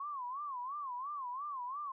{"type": "tone with vibrato", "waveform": "sine", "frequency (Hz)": 1076, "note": "C6", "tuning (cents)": 48, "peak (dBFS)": -38, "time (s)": [0, 1.92], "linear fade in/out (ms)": 5, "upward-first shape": "sine", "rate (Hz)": 2.9, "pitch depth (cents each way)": 180, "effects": []}